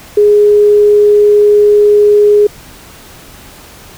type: tone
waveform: sine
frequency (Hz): 415.3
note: G#4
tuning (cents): 0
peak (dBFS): -3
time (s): 0.17-2.47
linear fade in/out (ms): 5
effects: pink hiss -35 dBFS RMS until 3.97 s